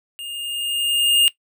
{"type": "tone with level ramp", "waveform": "square", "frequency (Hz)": 2827, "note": "F7", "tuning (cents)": 20, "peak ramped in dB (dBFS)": [-31, -12], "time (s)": [0.19, 1.28], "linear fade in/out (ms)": 0, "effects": ["noise-tail reverb RT60 0.1 s tail -18 dB re dry"]}